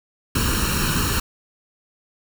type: noise with comb filter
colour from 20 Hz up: pink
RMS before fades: -21 dBFS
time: 0.35-1.2 s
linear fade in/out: 5 ms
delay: 0.72 ms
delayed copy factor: +0.8
effects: none